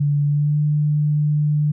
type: tone with pitch glide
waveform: sine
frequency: 144.9 to 149.23 Hz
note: D3 to D3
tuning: -23 to +28 cents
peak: -15 dBFS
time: 0-1.72 s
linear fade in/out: 10 ms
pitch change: +51 cents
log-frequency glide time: 0.25-0.58 s
effects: none